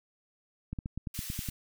clicks, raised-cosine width 5 ms, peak -23 dBFS, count 9, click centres 0.73 / 0.788 / 0.859 / 0.976 / 1.072 / 1.191 / 1.301 / 1.391 / 1.488 s
white high-pass noise, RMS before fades -41 dBFS, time 1.14-1.5 s, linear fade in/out 5 ms, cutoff 1900 Hz, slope 12 dB/octave
effects none

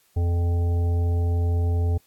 harmonic tone, 86.2 Hz, F2, 22 cents flat, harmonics 1 / 3 / 5 / 7 / 9, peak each -19 / -37 / -35 / -44 / -41 dBFS, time 0.16-1.98 s, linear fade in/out 10 ms, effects white hiss -62 dBFS RMS until 2.06 s + AAC 64 kbps

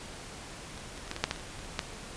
clicks, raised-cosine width 0.2 ms, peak -28 / -27 / -28 / -16 / -19 / -7 / -12 / -27 / -29 / -28 / -29 / -11 dBFS, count 12, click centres 0.777 / 0.977 / 1.078 / 1.114 / 1.164 / 1.24 / 1.311 / 1.361 / 1.397 / 1.591 / 1.648 / 1.792 s, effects pink hiss -44 dBFS RMS until 2.16 s + resampled to 22050 Hz

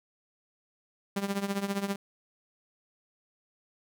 sawtooth tone with tremolo, 198.7 Hz, G3, 24 cents sharp, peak -22 dBFS, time 1.16-1.96 s, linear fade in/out 5 ms, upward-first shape triangle, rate 15 Hz, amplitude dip 85%, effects none

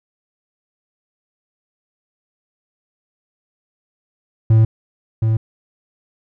triangle tone with echo, 111.1 Hz, A2, 17 cents sharp, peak -6 dBFS, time 4.5-4.65 s, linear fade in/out 5 ms, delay 720 ms, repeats 1, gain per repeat -5 dB, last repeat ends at 5.37 s, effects none

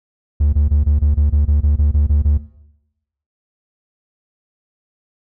triangle tone bursts, 73.42 Hz, D2, in tune, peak -8 dBFS, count 13, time 0.4-2.378 s, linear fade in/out 10 ms, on 130 ms, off 24 ms, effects noise-tail reverb RT60 0.9 s tail -18 dB re dry + tanh soft clip ceiling -4 dBFS

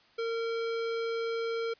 square tone, 458.4 Hz, A#4, 29 cents flat, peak -31 dBFS, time 0.18-1.74 s, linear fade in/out 10 ms, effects white hiss -62 dBFS RMS until 1.79 s + resampled to 11025 Hz

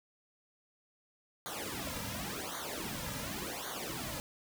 pink noise with flanger, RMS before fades -40 dBFS, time 1.46-4.2 s, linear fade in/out 0 ms, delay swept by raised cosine 0.38 to 2.78 ms, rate 0.9 Hz, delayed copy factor -1, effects none

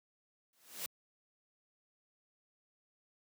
white noise with exponential growth, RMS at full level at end -37 dBFS, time 0.53-0.86 s, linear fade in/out 1 ms, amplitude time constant 70 ms, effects high-pass 150 Hz 12 dB/octave

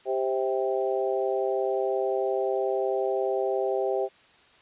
harmonic tone with a mistuned harmonic, 131.3 Hz, C3, 6 cents sharp, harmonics 3 / 4 / 5 / 6, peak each -27 / -29 / -31 / -33 dBFS, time 0.05-4.09 s, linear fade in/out 50 ms, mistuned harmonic 5, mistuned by -15 cents, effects white hiss -57 dBFS RMS until 4.61 s + resampled to 8000 Hz

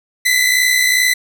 sawtooth tone pair together, 1975.5 / 2038 Hz, B6 / C7, 0 / -46 cents, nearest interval minor second, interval 54 cents, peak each -11 dBFS, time 0.25-1.14 s, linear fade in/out 10 ms, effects none

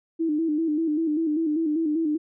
sine tone with vibrato, 313.9 Hz, D#4, 15 cents sharp, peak -21 dBFS, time 0.19-2.18 s, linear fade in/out 20 ms, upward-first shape square, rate 5.1 Hz, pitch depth 74 cents each way, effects none

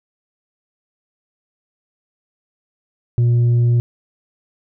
sine tone with tanh clipping, 119.5 Hz, A#2, 43 cents sharp, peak -12 dBFS, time 3.18-3.8 s, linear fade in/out 0 ms, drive 3 dB, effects none

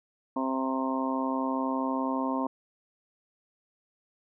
harmonic tone, 132.1 Hz, C3, 17 cents sharp, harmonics 2 / 3 / 4 / 5 / 6 / 7 / 8, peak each -29 / -42 / -37 / -37 / -43 / -34 / -35 dBFS, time 0.36-2.47 s, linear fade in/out 5 ms, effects none

